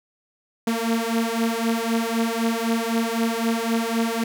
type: beating tone pair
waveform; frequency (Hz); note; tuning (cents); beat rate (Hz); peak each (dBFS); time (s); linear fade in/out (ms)
sawtooth; 226.8 / 230.7; A#3 / A#3; -47 / -18; 3.9; -20; 0.67-4.24; 5
effects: none